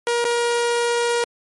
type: tone with dropouts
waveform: sawtooth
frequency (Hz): 474.7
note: A#4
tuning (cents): +31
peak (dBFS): -14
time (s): 0.07-1.24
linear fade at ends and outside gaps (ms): 1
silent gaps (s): 0.243-0.25
effects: MP3 48 kbps